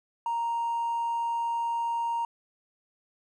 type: tone with hard clipping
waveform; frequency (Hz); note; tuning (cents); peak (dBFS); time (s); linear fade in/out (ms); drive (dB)
triangle; 932.3; A#5; 0; -26; 0.26-2.25; 2; 2
effects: none